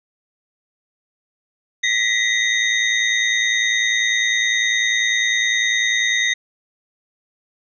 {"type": "tone cluster", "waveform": "sine", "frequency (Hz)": [1921, 2031, 3710, 6280], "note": ["B6", "B6", "A#7", "G8"], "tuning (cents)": [-48, 48, -9, 2], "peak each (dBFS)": [-20, -21, -21, -27], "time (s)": [1.83, 6.34], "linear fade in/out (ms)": 10, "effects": []}